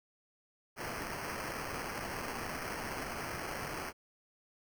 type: noise with sample-and-hold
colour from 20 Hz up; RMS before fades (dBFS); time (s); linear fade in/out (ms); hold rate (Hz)
violet; -40; 0.76-3.93; 50; 3675
effects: none